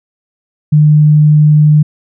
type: tone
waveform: sine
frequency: 151 Hz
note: D3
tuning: 48 cents sharp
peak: -3 dBFS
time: 0.72-1.83 s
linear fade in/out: 10 ms
effects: none